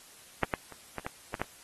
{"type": "clicks", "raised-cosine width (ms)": 0.5, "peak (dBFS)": [-10, -14, -30, -20, -19, -18, -15], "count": 7, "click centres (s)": [0.433, 0.538, 0.723, 0.983, 1.065, 1.342, 1.416], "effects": ["white hiss -54 dBFS RMS until 1.63 s", "AAC 32 kbps"]}